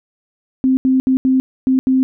sine tone bursts at uneven times, 261 Hz, C4, 4 cents flat, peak -10 dBFS, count 6, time 0.64-0.77 / 0.85-1 / 1.07-1.17 / 1.25-1.4 / 1.67-1.79 / 1.87-2.03 s, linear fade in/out 0 ms, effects none

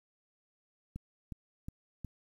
click train, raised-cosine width 5 ms, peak -28 dBFS, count 4, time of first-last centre 0.96-2.047 s, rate 2.76 Hz, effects 10-bit

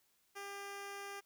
10% pulse tone, 400 Hz, G4, 35 cents sharp, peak -36 dBFS, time 0.35-1.21 s, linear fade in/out 20 ms, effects white hiss -75 dBFS RMS until 1.25 s

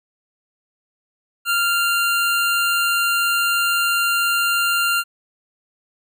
25% pulse tone, 1391 Hz, F6, 7 cents flat, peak -13 dBFS, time 1.45-5.04 s, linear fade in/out 50 ms, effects none

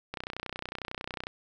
click train, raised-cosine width 0.3 ms, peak -19 dBFS, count 36, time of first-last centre 0.14-1.269 s, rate 31 Hz, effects none

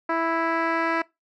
10% pulse tone with low-pass filter sweep, 329.6 Hz, E4, in tune, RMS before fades -24 dBFS, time 0.09-1.02 s, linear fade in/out 5 ms, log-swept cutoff 1500 to 2300 Hz, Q 1.1, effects noise-tail reverb RT60 0.2 s tail -22 dB re dry

